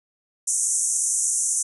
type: band-pass noise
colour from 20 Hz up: white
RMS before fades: -23 dBFS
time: 0.47-1.63 s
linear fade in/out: 10 ms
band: 6000 to 10000 Hz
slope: 96 dB/octave
effects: none